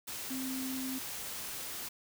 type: tone in noise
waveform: sine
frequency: 261.6 Hz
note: C4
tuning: in tune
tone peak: -36 dBFS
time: 0.3-0.99 s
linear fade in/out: 10 ms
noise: white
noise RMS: -41 dBFS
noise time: 0.07-1.89 s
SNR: +2 dB
effects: none